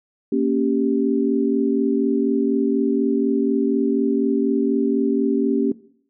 sine chord, G diminished, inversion first, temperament equal, 233.1 / 277.2 / 392 Hz, Bb3 / Db4 / G4, 0 / 0 / 0 cents, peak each -21 / -20 / -22 dBFS, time 0.32-5.72 s, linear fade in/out 5 ms, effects noise-tail reverb RT60 0.6 s tail -19 dB re dry

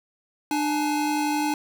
square tone pair together, 299.5 / 847.1 Hz, D4 / G#5, +34 / +34 cents, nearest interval octave + tritone, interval 1800 cents, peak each -25 / -27 dBFS, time 0.51-1.54 s, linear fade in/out 2 ms, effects none

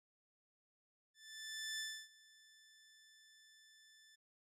15% pulse tone with ADSR envelope, 1758 Hz, A6, 2 cents flat, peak -34 dBFS, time 1.14-4.16 s, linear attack 650 ms, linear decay 290 ms, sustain -23 dB, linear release 12 ms, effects resampled to 32000 Hz

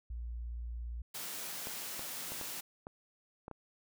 sine tone, 58.7 Hz, A#1, 13 cents sharp, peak -38 dBFS, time 0.1-1.02 s, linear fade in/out 5 ms
white high-pass noise, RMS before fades -42 dBFS, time 1.14-2.61 s, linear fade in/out 10 ms, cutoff 120 Hz, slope 48 dB/octave
clicks, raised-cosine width 1 ms, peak -30 dBFS, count 7, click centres 1.671 / 1.994 / 2.32 / 2.413 / 2.869 / 3.481 / 3.513 s
effects none

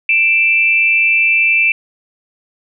sine tone pair together, 2356 / 2645 Hz, D7 / E7, +5 / +5 cents, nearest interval major second, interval 200 cents, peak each -12 dBFS, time 0.09-1.72 s, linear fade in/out 2 ms, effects none

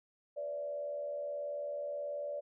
sine tone with frequency modulation, 580 Hz, D5, 22 cents flat, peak -36 dBFS, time 0.36-2.41 s, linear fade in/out 20 ms, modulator 78.5 Hz, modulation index 0.53, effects none

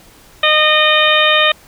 harmonic tone, 613 Hz, D#5, 26 cents flat, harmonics 1 / 2 / 3 / 4 / 5 / 6, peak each -16 / -16 / -16 / -16 / -16 / -16 dBFS, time 0.43-1.52 s, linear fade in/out 5 ms, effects pink hiss -44 dBFS RMS until 1.67 s

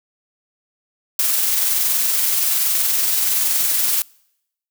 blue noise with amplitude modulation, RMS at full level -17 dBFS, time 1.19-4.02 s, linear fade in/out 2 ms, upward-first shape sine, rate 21.2 Hz, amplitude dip 25%, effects noise-tail reverb RT60 0.8 s tail -26 dB re dry

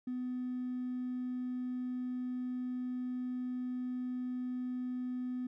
triangle tone with hard clipping, 250.7 Hz, B3, 26 cents sharp, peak -35 dBFS, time 0.07-5.47 s, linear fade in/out 5 ms, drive 3 dB, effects none

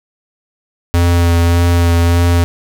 square tone with vibrato, 85.8 Hz, F2, 30 cents flat, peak -9 dBFS, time 0.94-2.44 s, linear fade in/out 0 ms, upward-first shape sine, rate 1.7 Hz, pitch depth 16 cents each way, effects none

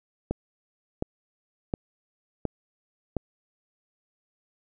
click train, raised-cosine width 2 ms, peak -13 dBFS, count 5, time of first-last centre 0.31-3.167 s, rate 1.4 Hz, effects none

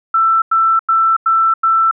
sine tone bursts, 1332 Hz, E6, 18 cents sharp, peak -9 dBFS, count 5, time 0.14-1.912 s, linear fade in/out 5 ms, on 280 ms, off 93 ms, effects none

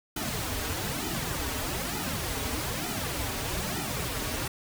pink noise with flanger, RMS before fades -32 dBFS, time 0.16-4.48 s, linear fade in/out 5 ms, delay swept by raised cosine 1.8 to 5.9 ms, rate 1.1 Hz, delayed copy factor -0.95, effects none

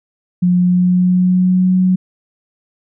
sine tone with pitch glide, 178.7 to 184.57 Hz, F3 to F#3, +40 to -4 cents, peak -9 dBFS, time 0.42-1.96 s, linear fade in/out 10 ms, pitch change +56 cents, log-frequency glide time 0.55-1.74 s, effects none

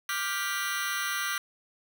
sawtooth chord, G dominant seventh, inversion second, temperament just, 1176 / 1411.2 / 1568 / 1960 Hz, D6 / F6 / G6 / B6, +2 / +18 / 0 / -14 cents, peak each -31 dBFS, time 0.09-1.38 s, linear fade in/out 2 ms, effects none

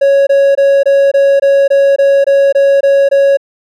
triangle tone bursts, 554.4 Hz, C#5, in tune, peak -3 dBFS, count 12, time 0.01-3.372 s, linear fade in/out 10 ms, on 260 ms, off 22 ms, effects none

